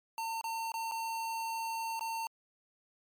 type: tone with dropouts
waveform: square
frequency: 906 Hz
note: A#5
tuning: 50 cents flat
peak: -35 dBFS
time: 0.18-2.27 s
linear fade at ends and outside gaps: 1 ms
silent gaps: 0.412-0.441 / 0.719-0.74 / 0.913-0.919 / 1.994-2.009 s
effects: MP3 96 kbps